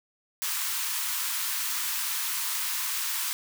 white high-pass noise, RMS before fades -30 dBFS, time 0.42-3.33 s, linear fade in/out 0 ms, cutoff 890 Hz, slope 96 dB/octave, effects none

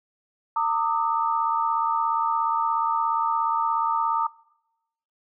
sine tone cluster, 911 / 1195 / 1272 Hz, A#5 / D6 / D#6, -40 / +30 / +38 cents, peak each -23 / -25 / -28 dBFS, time 0.56-4.27 s, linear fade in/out 5 ms, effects noise-tail reverb RT60 0.9 s tail -23 dB re dry

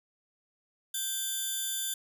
10% pulse tone pair together, 1568 / 3520 Hz, G6 / A7, 0 / 0 cents, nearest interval octave + major second, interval 1400 cents, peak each -33 / -24 dBFS, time 0.94-1.94 s, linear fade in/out 5 ms, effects none

